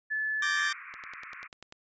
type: tone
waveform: sine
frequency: 1732 Hz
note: A6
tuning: 28 cents flat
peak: -28 dBFS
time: 0.1-0.7 s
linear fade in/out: 20 ms
type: chord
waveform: sawtooth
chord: G minor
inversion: second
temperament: equal with one note detuned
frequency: 1174.7 / 1568 / 1823.1 Hz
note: D6 / G6 / Bb6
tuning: 0 / 0 / -39 cents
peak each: -30 dBFS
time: 0.42-0.73 s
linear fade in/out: 5 ms
type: band-pass noise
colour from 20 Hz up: white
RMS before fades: -45 dBFS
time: 0.55-1.48 s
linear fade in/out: 20 ms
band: 1100 to 2400 Hz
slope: 96 dB/octave
type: click train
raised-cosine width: 0.2 ms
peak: -28 dBFS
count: 9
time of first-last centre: 0.94-1.724 s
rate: 10.2 Hz
effects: resampled to 16000 Hz